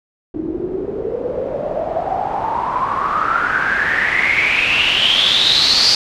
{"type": "noise with low-pass filter sweep", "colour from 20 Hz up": "white", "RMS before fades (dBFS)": -17, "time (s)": [0.34, 5.95], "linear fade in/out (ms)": 2, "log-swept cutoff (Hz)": [310, 4800], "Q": 9.3, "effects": []}